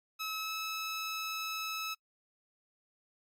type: tone with pitch glide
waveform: 15% pulse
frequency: 1290 to 1299 Hz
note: E6 to E6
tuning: -38 to -26 cents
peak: -29 dBFS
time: 0.19-1.95 s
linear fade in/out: 20 ms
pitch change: +12 cents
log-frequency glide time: 0.39-0.51 s
effects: noise-tail reverb RT60 0.1 s tail -25 dB re dry + Opus 48 kbps